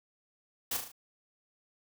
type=noise with echo; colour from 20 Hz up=white; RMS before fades=-33 dBFS; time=0.71-0.77 s; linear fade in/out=5 ms; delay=37 ms; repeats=4; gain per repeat=-5 dB; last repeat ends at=0.918 s; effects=none